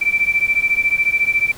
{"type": "beating tone pair", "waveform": "sine", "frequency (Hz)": [2329, 2343], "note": ["D7", "D7"], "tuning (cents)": [-15, -5], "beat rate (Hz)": 14, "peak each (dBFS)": -17, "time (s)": [0.01, 1.52], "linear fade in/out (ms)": 10, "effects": ["pink hiss -39 dBFS RMS until 1.57 s"]}